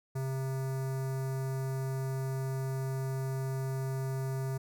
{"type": "tone with notch filter", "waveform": "square", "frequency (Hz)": 133, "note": "C3", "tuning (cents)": 29, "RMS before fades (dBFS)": -34, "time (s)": [0.15, 4.58], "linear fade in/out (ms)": 10, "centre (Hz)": 3100, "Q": 0.56, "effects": []}